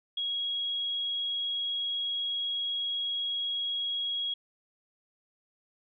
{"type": "tone", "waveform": "sine", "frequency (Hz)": 3308, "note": "G#7", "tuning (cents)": -8, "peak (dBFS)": -29, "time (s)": [0.17, 4.34], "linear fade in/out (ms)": 5, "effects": []}